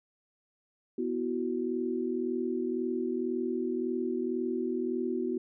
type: chord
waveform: sine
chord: B suspended fourth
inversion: none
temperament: equal with one note detuned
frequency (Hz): 246.9 / 329.6 / 371.5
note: B3 / E4 / F#4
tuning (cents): 0 / 0 / +7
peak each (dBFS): -33 / -35 / -32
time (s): 0.98-5.38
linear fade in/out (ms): 5
effects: none